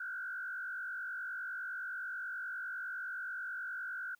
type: tone with frequency modulation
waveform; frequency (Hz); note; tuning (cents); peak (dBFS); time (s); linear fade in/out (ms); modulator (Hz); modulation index
sine; 1494; F#6; +16; -38; 0-4.15; 5; 49.6; 1.5
effects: white hiss -75 dBFS RMS until 4.19 s + high-pass 100 Hz 12 dB/octave